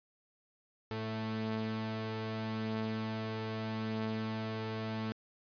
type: tone pair together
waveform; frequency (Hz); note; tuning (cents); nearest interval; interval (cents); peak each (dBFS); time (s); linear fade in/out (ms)
sawtooth; 109.9 / 220.6; A2 / A3; -2 / +5; octave; 1207; -35 / -33; 0.91-5.12; 0
effects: resampled to 11025 Hz